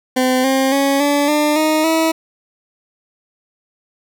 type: tone with pitch steps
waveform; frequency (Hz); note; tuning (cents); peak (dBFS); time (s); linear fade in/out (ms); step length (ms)
20% pulse; 256.1 / 266.2 / 276.7 / 287.6 / 299 / 310.8 / 323; C4 / C4 / C#4 / D4 / D4 / D#4 / E4; -37 / +30 / -3 / -36 / +31 / -2 / -35; -8; 0.16-2.12; 10; 280
effects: none